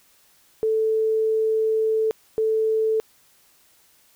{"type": "tone pair in turn", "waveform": "sine", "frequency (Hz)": [440, 440], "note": ["A4", "A4"], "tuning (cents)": [0, 0], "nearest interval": "unison", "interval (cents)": 0, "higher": "neither", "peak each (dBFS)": -18, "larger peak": "neither", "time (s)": [[0.63, 2.11], [2.38, 3]], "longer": "first", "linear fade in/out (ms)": 0, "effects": ["white hiss -58 dBFS RMS until 4.15 s"]}